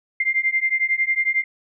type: beating tone pair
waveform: sine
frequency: 2093 / 2104 Hz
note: C7 / C7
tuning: 0 / +9 cents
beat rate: 11 Hz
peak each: -21 dBFS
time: 0.2-1.44 s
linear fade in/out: 5 ms
effects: none